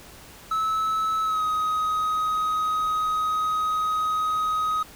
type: tone with pitch glide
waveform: triangle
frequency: 1300 to 1258.6 Hz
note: E6 to D#6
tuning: -24 to +19 cents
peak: -20 dBFS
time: 0.51-4.83 s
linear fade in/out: 5 ms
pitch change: -57 cents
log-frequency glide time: 1.23-1.44 s
effects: pink hiss -46 dBFS RMS until 4.95 s